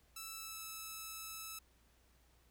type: tone with pitch glide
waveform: 5% pulse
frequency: 1318.5 to 1306.4 Hz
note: E6 to E6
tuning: 0 to -16 cents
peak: -34 dBFS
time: 0.16-1.59 s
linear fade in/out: 5 ms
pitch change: -16 cents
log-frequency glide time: 0.35-0.65 s
effects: added 60 Hz sine -69 dBFS peak until 2.5 s + pink hiss -72 dBFS RMS until 2.5 s